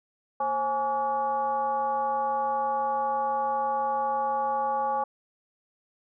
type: tone with frequency modulation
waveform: sine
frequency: 837 Hz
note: G#5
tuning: 13 cents sharp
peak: -24 dBFS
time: 0.4-5.04 s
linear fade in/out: 5 ms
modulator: 302 Hz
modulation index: 0.85
effects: none